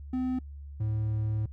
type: tone pair in turn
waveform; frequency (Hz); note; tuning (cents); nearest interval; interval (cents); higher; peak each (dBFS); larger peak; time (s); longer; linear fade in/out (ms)
triangle; 255.8 / 107.99; C4 / A2; -39 / -32; octave + minor third; 1493; first; -25; neither; 0.13-0.39 / 0.8-1.46; second; 5
effects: noise-tail reverb RT60 0.1 s tail -24 dB re dry + added 71 Hz sine -40 dBFS peak until 1.52 s